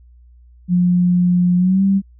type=tone with pitch glide; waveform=sine; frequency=178 to 195.23 Hz; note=F3 to G3; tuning=+33 to -7 cents; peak=-11 dBFS; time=0.68-2.02 s; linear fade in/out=50 ms; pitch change=+160 cents; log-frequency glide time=1.57-1.83 s; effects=added 60 Hz sine -43 dBFS peak until 2.19 s

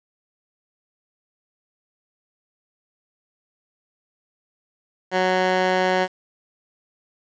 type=tone with band-pass filter; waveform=15% pulse; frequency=185 Hz; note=F#3; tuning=in tune; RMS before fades=-20 dBFS; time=5.11-6.08 s; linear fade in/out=50 ms; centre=1200 Hz; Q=0.63; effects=resampled to 16000 Hz + 7-bit

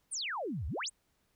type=exponential two-way sweep; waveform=sine; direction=down then up; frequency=10110 to 63.5 to 10110 Hz; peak=-34 dBFS; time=0.11-0.9 s; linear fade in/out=20 ms; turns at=0.67 s; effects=pink hiss -75 dBFS RMS until 1.35 s

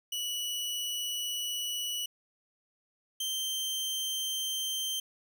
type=tone pair in turn; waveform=sawtooth; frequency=2944 / 3135 Hz; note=F#7 / G7; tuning=-9 / -1 cents; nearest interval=minor second; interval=108 cents; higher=second; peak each=-29 / -28 dBFS; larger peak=second; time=0.12-2.06 / 3.2-5 s; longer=first; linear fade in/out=5 ms; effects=none

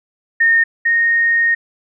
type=tone pair in turn; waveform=sine; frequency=1834 / 1854.2 Hz; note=A#6 / A#6; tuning=-29 / -10 cents; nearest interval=unison; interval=19 cents; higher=second; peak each=-9 / -11 dBFS; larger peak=first; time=0.4-0.64 / 0.85-1.55 s; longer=second; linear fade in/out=10 ms; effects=none

